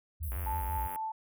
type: tone with vibrato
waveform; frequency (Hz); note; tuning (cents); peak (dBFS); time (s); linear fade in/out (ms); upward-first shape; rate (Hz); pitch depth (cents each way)
sine; 69.4; C#2; +3; -33; 0.2-0.88; 20; square; 6.1; 230
type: high-pass noise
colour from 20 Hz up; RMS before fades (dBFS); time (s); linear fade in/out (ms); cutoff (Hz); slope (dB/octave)
pink; -45; 0.23-0.96; 0; 11000; 48
type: click train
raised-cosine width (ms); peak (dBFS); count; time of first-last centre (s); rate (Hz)
0.5; -31; 60; 0.32-0.959; 92.3
type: tone with tremolo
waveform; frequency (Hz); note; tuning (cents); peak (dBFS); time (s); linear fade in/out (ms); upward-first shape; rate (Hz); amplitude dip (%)
sine; 880; A5; 0; -32; 0.46-1.12; 5; sine; 3.9; 45
effects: none